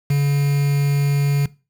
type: tone with quantisation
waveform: triangle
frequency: 142.1 Hz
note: C#3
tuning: 43 cents sharp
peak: -12 dBFS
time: 0.1-1.46 s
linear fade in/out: 5 ms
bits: 5
effects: noise-tail reverb RT60 0.3 s tail -20 dB re dry